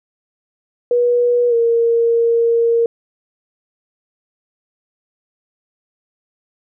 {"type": "tone with pitch glide", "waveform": "sine", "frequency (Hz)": [484.1, 464.6], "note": ["B4", "A#4"], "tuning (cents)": [-35, -6], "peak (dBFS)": -11, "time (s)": [0.91, 2.86], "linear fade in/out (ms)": 2, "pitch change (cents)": -71, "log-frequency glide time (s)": [1.49, 1.54], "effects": []}